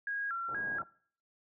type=tone with vibrato; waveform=sine; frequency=1496 Hz; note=F#6; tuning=19 cents sharp; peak=-33 dBFS; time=0.07-0.82 s; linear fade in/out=2 ms; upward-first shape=square; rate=2.1 Hz; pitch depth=160 cents each way
type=low-pass noise; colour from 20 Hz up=pink; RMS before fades=-45 dBFS; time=0.48-0.84 s; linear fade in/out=10 ms; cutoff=1000 Hz; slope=48 dB/octave
effects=noise-tail reverb RT60 0.5 s tail -20 dB re dry + high-pass 150 Hz 12 dB/octave